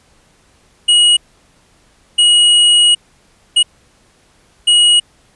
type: tone bursts at uneven times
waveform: square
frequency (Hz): 2900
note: F#7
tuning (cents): -35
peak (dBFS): -7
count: 4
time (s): 0.88-1.17 / 2.18-2.95 / 3.56-3.63 / 4.67-5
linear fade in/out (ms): 10
effects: pink hiss -52 dBFS RMS until 5.35 s + resampled to 24000 Hz